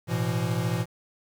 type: chord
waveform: square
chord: A suspended second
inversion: none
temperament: equal with one note detuned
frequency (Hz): 110 / 123.47 / 168.47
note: A2 / B2 / E3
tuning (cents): 0 / 0 / +38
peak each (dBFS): -30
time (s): 0.07-0.86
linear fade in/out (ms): 50
effects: 9-bit